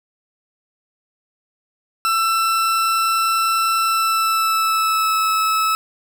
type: tone with pitch glide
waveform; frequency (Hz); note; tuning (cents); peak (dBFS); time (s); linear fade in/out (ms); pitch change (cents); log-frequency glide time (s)
40% pulse; 1335 to 1300.7; E6 to E6; +22 to -24; -15; 2.05-5.75; 0; -46; 3.84-5.18
effects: none